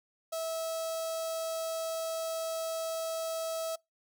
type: tone with notch filter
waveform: sawtooth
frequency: 651 Hz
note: E5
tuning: 22 cents flat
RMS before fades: -35 dBFS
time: 0.32-3.76 s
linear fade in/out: 10 ms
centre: 2100 Hz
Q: 0.68
effects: noise-tail reverb RT60 0.2 s tail -25 dB re dry